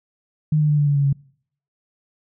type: tone with pitch steps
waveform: sine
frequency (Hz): 153.2 / 150.74 / 148.32 / 145.94 / 143.6 / 141.3 / 139.03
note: D#3 / D3 / D3 / D3 / D3 / C#3 / C#3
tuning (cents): -27 / +45 / +17 / -11 / -39 / +34 / +5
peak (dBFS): -14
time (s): 0.52-1.129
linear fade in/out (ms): 5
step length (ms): 87
effects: noise-tail reverb RT60 0.6 s tail -24 dB re dry